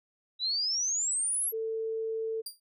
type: exponential sweep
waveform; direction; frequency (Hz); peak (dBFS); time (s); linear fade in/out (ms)
sine; up; 3856 to 11840; -27; 0.39-1.53; 50
type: tone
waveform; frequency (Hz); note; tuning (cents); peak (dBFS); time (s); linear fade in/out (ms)
sine; 445.8; A4; +23; -30; 1.52-2.42; 20
type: tone with exponential decay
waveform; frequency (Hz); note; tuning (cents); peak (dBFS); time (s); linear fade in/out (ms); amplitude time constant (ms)
20% pulse; 4768; D8; +25; -27; 2.46-2.6; 5; 29
effects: none

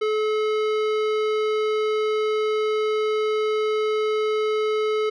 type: tone with hard clipping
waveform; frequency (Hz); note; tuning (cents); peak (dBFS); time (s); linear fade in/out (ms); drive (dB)
sine; 430; A4; -40; -22; 0.01-5.1; 10; 15
effects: resampled to 22050 Hz

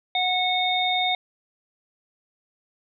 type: harmonic tone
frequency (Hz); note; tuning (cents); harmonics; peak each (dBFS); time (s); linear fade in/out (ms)
733; F#5; -16; 1 / 3 / 5; -24 / -27 / -24; 0.15-1.15; 2
effects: none

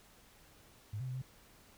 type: tone with pitch steps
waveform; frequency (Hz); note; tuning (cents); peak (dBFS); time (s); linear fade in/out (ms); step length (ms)
sine; 104.9 / 129.6 / 127.4 / 130.1; G#2 / C3 / C3 / C3; +18 / -16 / -46 / -9; -37; 0.93-1.218; 5; 72
effects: pink hiss -62 dBFS RMS until 1.77 s

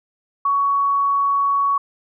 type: tone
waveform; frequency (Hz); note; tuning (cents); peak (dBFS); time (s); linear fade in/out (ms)
sine; 1120; C#6; +18; -15; 0.45-1.78; 5
effects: none

